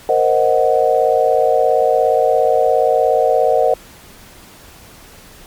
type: chord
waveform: sine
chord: C half-diminished seventh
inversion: third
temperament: equal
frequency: 466.2 / 523.3 / 622.3 / 740 Hz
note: Bb4 / C5 / Eb5 / Gb5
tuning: 0 / 0 / 0 / 0 cents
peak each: -16 dBFS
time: 0.09-3.74 s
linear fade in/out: 2 ms
effects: pink hiss -41 dBFS RMS until 5.46 s + MP3 96 kbps